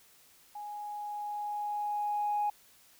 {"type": "tone with level ramp", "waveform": "sine", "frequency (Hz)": 830.6, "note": "G#5", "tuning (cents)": 0, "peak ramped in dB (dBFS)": [-39, -26], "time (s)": [0.55, 2.5], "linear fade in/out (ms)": 5, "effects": ["tanh soft clip ceiling -23 dBFS", "white hiss -61 dBFS RMS until 2.99 s"]}